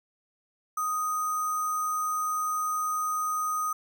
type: tone with sample-and-hold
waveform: sine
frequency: 1244.5 Hz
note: D#6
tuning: in tune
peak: -26 dBFS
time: 0.77-3.73 s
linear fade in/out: 5 ms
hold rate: 7350 Hz
effects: none